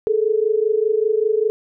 sine tone pair together, 421.8 / 446.9 Hz, G#4 / A4, +27 / +27 cents, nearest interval minor second, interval 100 cents, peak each -18 dBFS, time 0.07-1.5 s, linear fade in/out 0 ms, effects none

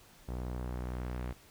sawtooth tone with low-pass filter sweep, 61.74 Hz, B1, in tune, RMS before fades -38 dBFS, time 0.28-1.33 s, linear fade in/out 10 ms, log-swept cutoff 920 to 2400 Hz, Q 0.8, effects pink hiss -59 dBFS RMS until 1.5 s

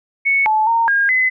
sine tone with pitch steps, 2212 / 866 / 920 / 1621 / 2029 Hz, C#7 / A5 / A#5 / G#6 / B6, -4 / -28 / -23 / -42 / +46 cents, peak -12 dBFS, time 0.25-1.3 s, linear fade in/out 20 ms, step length 210 ms, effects none

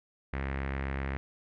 sawtooth tone with low-pass filter, 67.7 Hz, C#2, 40 cents flat, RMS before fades -34 dBFS, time 0.33-1.17 s, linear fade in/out 0 ms, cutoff 2000 Hz, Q 3.2, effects none

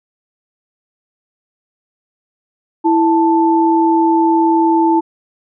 sine tone pair together, 329.6 / 880.6 Hz, E4 / A5, 0 / +1 cents, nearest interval octave + perfect fourth, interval 1701 cents, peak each -11 / -13 dBFS, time 2.84-5.01 s, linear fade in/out 20 ms, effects none

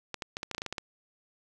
clicks, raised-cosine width 0.2 ms, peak -17 dBFS, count 11, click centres 0.143 / 0.222 / 0.369 / 0.431 / 0.513 / 0.548 / 0.581 / 0.619 / 0.663 / 0.726 / 0.782 s, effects none

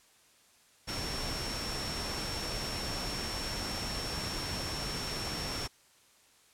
sine tone in noise, 5450 Hz, F8, 43 cents flat, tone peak -39 dBFS, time 0.87-5.68 s, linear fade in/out 20 ms, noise pink, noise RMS -37 dBFS, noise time 0.87-5.68 s, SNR -5 dB, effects white hiss -63 dBFS RMS until 6.53 s + low-pass 10000 Hz 12 dB/octave

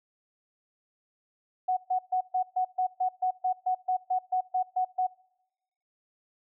sine tone bursts, 740 Hz, F#5, in tune, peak -23 dBFS, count 16, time 1.68-5.07 s, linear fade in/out 10 ms, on 90 ms, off 130 ms, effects noise-tail reverb RT60 0.9 s tail -24 dB re dry

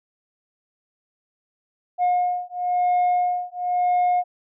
sine beating tone pair, 717 / 717.98 Hz, F5 / F5, +45 / +48 cents, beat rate 0.98 Hz, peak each -20 dBFS, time 1.98-4.24 s, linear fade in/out 50 ms, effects tanh soft clip ceiling -15 dBFS

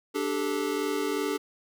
square chord, D suspended fourth, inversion none, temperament equal with one note detuned, 293.7 / 392 / 434.7 Hz, D4 / G4 / A4, 0 / 0 / -21 cents, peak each -32 dBFS, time 0.14-1.38 s, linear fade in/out 20 ms, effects none

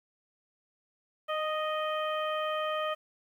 harmonic tone with a mistuned harmonic, 622 Hz, D#5, 1 cent flat, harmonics 1 / 2 / 3 / 4 / 5, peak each -32 / -33 / -41 / -44 / -41 dBFS, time 1.28-2.95 s, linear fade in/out 20 ms, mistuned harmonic 1, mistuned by -16 cents, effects 10-bit

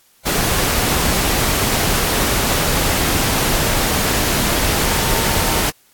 sine tone in noise, 909 Hz, A#5, 44 cents flat, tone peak -26 dBFS, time 4.84-5.63 s, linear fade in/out 20 ms, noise pink, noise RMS -17 dBFS, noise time 0.25-5.71 s, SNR -12 dB, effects white hiss -54 dBFS RMS until 5.93 s + AAC 64 kbps

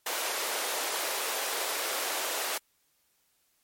pink high-pass noise, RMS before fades -32 dBFS, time 0.06-2.58 s, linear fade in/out 5 ms, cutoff 440 Hz, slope 24 dB/octave, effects white hiss -71 dBFS RMS until 3.63 s + MP3 64 kbps

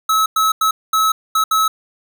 square tone bursts at uneven times, 1294 Hz, E6, 32 cents flat, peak -13 dBFS, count 6, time 0.09-0.26 / 0.36-0.52 / 0.61-0.71 / 0.93-1.12 / 1.35-1.44 / 1.51-1.68 s, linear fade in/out 5 ms, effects none

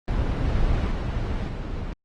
brown noise with level steps, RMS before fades -23 / -26 / -30 dBFS, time 0.08-1.93 s, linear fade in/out 0 ms, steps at 0.91 / 1.48 s, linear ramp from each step 10 ms, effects low-pass 4000 Hz 12 dB/octave + Opus 24 kbps

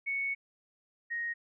sine tone pair in turn, 2217 / 1871.3 Hz, C#7 / A#6, 0 / +6 cents, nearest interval minor third, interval 294 cents, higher first, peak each -30 / -32 dBFS, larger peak first, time 0.06-0.35 / 1.1-1.34 s, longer first, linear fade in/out 20 ms, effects none

